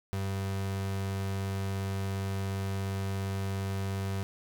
35% pulse tone, 97.2 Hz, G2, 14 cents flat, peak -29 dBFS, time 0.13-4.23 s, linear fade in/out 0 ms, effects none

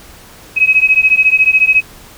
sine beating tone pair, 2539 / 2553 Hz, D#7 / D#7, +34 / +44 cents, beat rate 14 Hz, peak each -10 dBFS, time 0.56-1.82 s, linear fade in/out 20 ms, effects pink hiss -38 dBFS RMS until 2.17 s

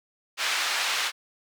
white band-pass noise, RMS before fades -27 dBFS, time 0.37-1.12 s, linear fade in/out 50 ms, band 950 to 3800 Hz, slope 12 dB/octave, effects none

